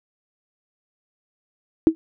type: tone with exponential decay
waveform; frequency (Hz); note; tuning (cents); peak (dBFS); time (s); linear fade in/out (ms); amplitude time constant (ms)
sine; 322; E4; -41; -5; 1.87-1.95; 0; 17
effects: none